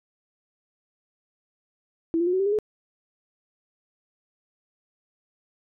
sine tone with pitch steps, 329.8 / 344.2 / 359.2 / 374.9 / 391.3 / 408.4 / 426.2 Hz, E4 / F4 / F4 / F#4 / G4 / G#4 / G#4, +1 / -25 / +49 / +23 / -3 / -29 / +45 cents, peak -20 dBFS, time 2.14-2.588 s, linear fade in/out 0 ms, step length 64 ms, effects none

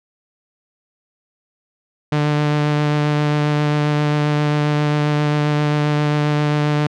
sawtooth tone with vibrato, 148.7 Hz, D3, 22 cents sharp, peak -11 dBFS, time 2.12-6.87 s, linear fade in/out 5 ms, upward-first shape triangle, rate 7.5 Hz, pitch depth 14 cents each way, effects low-pass 4000 Hz 12 dB/octave

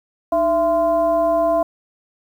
sine tone with frequency modulation, 670 Hz, E5, 28 cents sharp, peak -14 dBFS, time 0.32-1.63 s, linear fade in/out 5 ms, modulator 364 Hz, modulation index 0.62, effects 8-bit

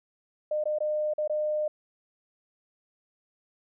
sine tone with dropouts, 607 Hz, D#5, 43 cents flat, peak -25 dBFS, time 0.51-1.68 s, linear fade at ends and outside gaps 5 ms, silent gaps 0.639-0.655 / 0.786-0.804 / 1.137-1.181 / 1.277-1.296 s, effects none

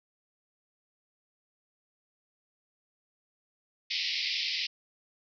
white band-pass noise, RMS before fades -32 dBFS, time 3.9-4.67 s, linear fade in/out 10 ms, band 2000 to 5300 Hz, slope 96 dB/octave, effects none

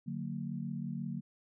sine chord, D augmented, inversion none, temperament just, 146.83 / 183.54 / 229.4 Hz, D3 / F#3 / A#3, 0 / -14 / -28 cents, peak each -40 / -40 / -40 dBFS, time 0.06-1.21 s, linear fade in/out 20 ms, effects none

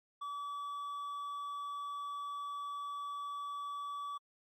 triangle tone with hard clipping, 1147 Hz, D6, 41 cents flat, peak -40 dBFS, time 0.21-4.18 s, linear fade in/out 10 ms, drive 7 dB, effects AAC 64 kbps

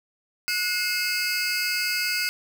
45% pulse tone cluster, 1465 / 2128 / 2596 / 4629 / 4972 Hz, F#6 / C7 / E7 / D8 / D#8, -18 / +29 / -27 / -26 / -2 cents, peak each -30 dBFS, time 0.48-2.29 s, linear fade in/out 0 ms, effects none

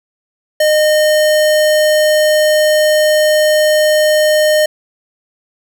square tone, 612 Hz, D#5, 29 cents flat, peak -9 dBFS, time 0.6-4.66 s, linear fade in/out 5 ms, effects none

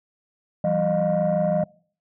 sine tone cluster, 167.8 / 193.8 / 613 / 706 Hz, E3 / G3 / D#5 / F5, +31 / -20 / -26 / +19 cents, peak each -24 / -26 / -20 / -28 dBFS, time 0.64-1.64 s, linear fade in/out 5 ms, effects noise-tail reverb RT60 0.5 s tail -24 dB re dry + tanh soft clip ceiling -14 dBFS

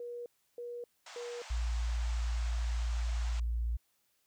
sine tone bursts, 480 Hz, B4, 49 cents flat, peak -39 dBFS, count 3, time 0-1.42 s, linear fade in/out 2 ms, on 260 ms, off 320 ms
pink band-pass noise, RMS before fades -50 dBFS, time 1.06-3.4 s, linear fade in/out 5 ms, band 640 to 7800 Hz, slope 48 dB/octave
sine tone, 57.9 Hz, A#1, 11 cents flat, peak -30 dBFS, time 1.5-3.77 s, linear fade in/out 10 ms
effects white hiss -75 dBFS RMS until 4.26 s

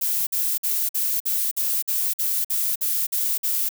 violet noise bursts, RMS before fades -23 dBFS, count 12, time 0.01-3.691 s, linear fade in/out 10 ms, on 260 ms, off 51 ms, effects none

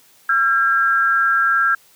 sine tone pair together, 1359.7 / 1617 Hz, F6 / G#6, -47 / -47 cents, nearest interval minor third, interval 300 cents, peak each -16 dBFS, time 0.29-1.75 s, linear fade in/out 5 ms, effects white hiss -52 dBFS RMS until 1.95 s + high-pass 100 Hz 12 dB/octave

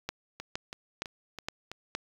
two click trains, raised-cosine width 0.2 ms, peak -22 / -15 dBFS, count 5 / 5, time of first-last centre 0.4-1.716 / 0.09-1.95 s, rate 3.04 / 2.15 Hz, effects low-pass 7000 Hz 12 dB/octave + 7-bit

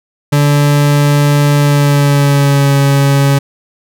40% pulse tone with pitch glide, 145.1 to 139.59 Hz, D3 to C#3, -21 to +12 cents, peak -6 dBFS, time 0.32-3.39 s, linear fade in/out 10 ms, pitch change -67 cents, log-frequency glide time 1.58-2.76 s, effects none

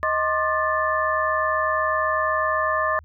sine tone cluster, 626 / 1066 / 1194 / 1756 Hz, D#5 / C6 / D6 / A6, +10 / +32 / +28 / -4 cents, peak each -25 dBFS, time 0.03-2.99 s, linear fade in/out 0 ms, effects added 78 Hz sine -44 dBFS peak until 3.04 s

